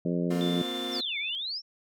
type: harmonic tone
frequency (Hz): 87.1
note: F2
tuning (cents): -4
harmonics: 2 / 3 / 4 / 5 / 6 / 7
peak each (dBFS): -28 / -32 / -34 / -36 / -38 / -39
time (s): 0.05-0.62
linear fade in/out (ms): 5
type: chord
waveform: 30% pulse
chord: Bb suspended second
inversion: none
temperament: equal with one note detuned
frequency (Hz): 233.1 / 261.6 / 354.9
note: Bb3 / C4 / F4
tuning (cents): 0 / 0 / +28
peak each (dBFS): -37 / -34 / -34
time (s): 0.3-1.01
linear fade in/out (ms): 10
type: tone with vibrato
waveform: sine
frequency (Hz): 3531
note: A7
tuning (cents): +5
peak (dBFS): -34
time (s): 0.41-1.35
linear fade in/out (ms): 0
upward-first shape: sine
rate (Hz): 12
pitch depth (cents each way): 9
type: exponential two-way sweep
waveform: sine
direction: down then up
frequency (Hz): 5920 to 2141 to 5570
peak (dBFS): -31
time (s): 0.91-1.62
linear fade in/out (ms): 50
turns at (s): 1.18
effects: none